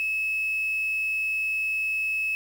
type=tone with quantisation; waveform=sine; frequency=2590 Hz; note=E7; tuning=31 cents flat; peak=-24 dBFS; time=0-2.35 s; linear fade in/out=0 ms; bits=7; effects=none